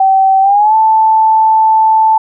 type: tone with pitch glide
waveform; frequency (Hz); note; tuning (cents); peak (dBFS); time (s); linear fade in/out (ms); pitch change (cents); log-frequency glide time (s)
sine; 770 to 879.4; G5 to A5; -31 to -1; -5; 0-2.18; 5; +230; 0.41-0.75
effects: none